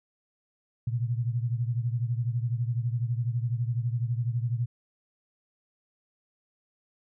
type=beating tone pair; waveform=sine; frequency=116.6 / 128.6 Hz; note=A#2 / C3; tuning=+1 / -30 cents; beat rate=12 Hz; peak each=-27 / -31 dBFS; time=0.87-4.66 s; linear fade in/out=5 ms; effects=none